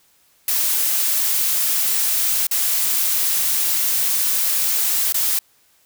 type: noise with dropouts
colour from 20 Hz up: blue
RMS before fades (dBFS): -19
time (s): 0.48-5.39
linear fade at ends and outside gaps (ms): 2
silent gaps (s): 2.469-2.512 / 5.124-5.143
effects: white hiss -58 dBFS RMS until 5.85 s